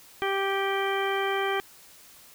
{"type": "harmonic tone with a mistuned harmonic", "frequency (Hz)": 392, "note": "G4", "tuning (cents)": 0, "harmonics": [1, 2, 3, 4, 5, 6, 8], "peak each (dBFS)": [-28, -31, -33, -34, -35, -36, -37], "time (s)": [0.22, 1.6], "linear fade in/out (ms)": 0, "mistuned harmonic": 5, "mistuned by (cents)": -15, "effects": ["white hiss -52 dBFS RMS until 2.34 s"]}